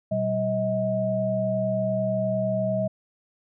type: tone cluster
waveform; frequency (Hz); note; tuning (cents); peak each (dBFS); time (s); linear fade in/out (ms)
sine; 121.9 / 193.2 / 635; B2 / G3 / D#5; -22 / -25 / +35; -30 / -28 / -24; 0.11-2.88; 10
effects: none